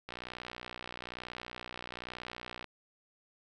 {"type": "click train", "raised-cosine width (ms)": 0.3, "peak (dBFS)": -25, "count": 157, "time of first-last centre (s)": [0.09, 2.643], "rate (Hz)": 61.1, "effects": []}